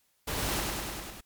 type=noise with echo; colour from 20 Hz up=pink; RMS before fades=-33 dBFS; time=0.27-0.61 s; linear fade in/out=10 ms; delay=100 ms; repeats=6; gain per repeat=-2 dB; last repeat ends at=1.21 s; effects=white hiss -71 dBFS RMS until 1.25 s + MP3 96 kbps